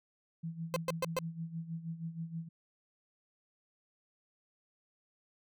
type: tone with tremolo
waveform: sine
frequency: 164.81 Hz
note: E3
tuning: in tune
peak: -35 dBFS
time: 0.43-2.49 s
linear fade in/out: 10 ms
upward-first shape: sine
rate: 6.3 Hz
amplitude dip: 75%
type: tone bursts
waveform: 30% pulse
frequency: 518 Hz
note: C5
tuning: 17 cents flat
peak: -27 dBFS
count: 4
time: 0.74-1.188 s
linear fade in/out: 0 ms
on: 22 ms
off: 120 ms
effects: none